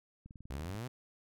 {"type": "click train", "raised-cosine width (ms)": 5, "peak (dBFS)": -38, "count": 11, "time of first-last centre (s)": [0.26, 0.748], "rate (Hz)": 20.5}
{"type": "exponential sweep", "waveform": "sawtooth", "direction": "up", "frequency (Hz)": [61.74, 132.9], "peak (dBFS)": -35, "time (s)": [0.5, 0.88], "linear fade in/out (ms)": 10}
{"effects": []}